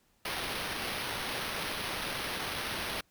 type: noise with sample-and-hold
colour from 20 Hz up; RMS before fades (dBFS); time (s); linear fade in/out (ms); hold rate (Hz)
white; -36; 0.25-3.01; 5; 7350
effects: pink hiss -70 dBFS RMS until 3.1 s